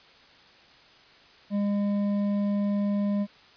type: tone with hard clipping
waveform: sine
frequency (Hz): 203.1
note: G#3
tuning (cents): -38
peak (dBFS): -25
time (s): 1.5-3.27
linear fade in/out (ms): 50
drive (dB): 7
effects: white hiss -54 dBFS RMS until 3.56 s + resampled to 11025 Hz